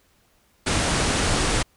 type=low-pass noise; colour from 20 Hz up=pink; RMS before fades=-22 dBFS; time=0.66-1.63 s; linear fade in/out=10 ms; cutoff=10000 Hz; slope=96 dB/octave; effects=pink hiss -62 dBFS RMS until 1.76 s